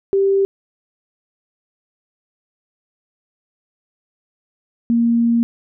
sine tone pair in turn, 392 / 233.6 Hz, G4 / A#3, 0 / +4 cents, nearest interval major sixth, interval 896 cents, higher first, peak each -12 dBFS, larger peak neither, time 0.13-0.45 / 4.9-5.43 s, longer second, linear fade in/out 0 ms, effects none

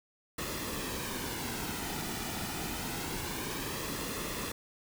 pink noise with flanger, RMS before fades -37 dBFS, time 0.38-4.52 s, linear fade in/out 5 ms, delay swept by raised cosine 1.3 to 1.87 ms, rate 0.26 Hz, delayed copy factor -0.5, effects none

